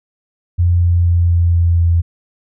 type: tone with pitch steps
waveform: sine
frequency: 87.31 / 86.81 / 86.31 / 85.81 / 85.32 / 84.82 Hz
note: F2 / F2 / F2 / F2 / F2 / E2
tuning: 0 / -10 / -20 / -30 / -40 / +50 cents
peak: -9 dBFS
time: 0.58-2.02 s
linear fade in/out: 20 ms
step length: 240 ms
effects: none